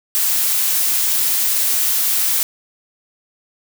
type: noise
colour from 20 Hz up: blue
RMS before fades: -17 dBFS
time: 0.15-2.43 s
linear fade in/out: 0 ms
effects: none